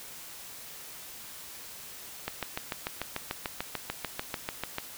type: click train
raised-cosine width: 0.3 ms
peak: -15 dBFS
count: 18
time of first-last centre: 2.28-4.784 s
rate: 6.79 Hz
effects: white hiss -45 dBFS RMS until 4.97 s